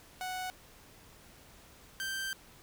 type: tone pair in turn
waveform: sawtooth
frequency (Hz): 740 / 1565.1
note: F#5 / G6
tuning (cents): 0 / -3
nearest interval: octave + minor second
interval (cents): 1297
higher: second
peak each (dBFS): -32 / -31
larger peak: second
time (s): 0.21-0.5 / 2-2.33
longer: second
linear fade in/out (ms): 0
effects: pink hiss -57 dBFS RMS until 2.62 s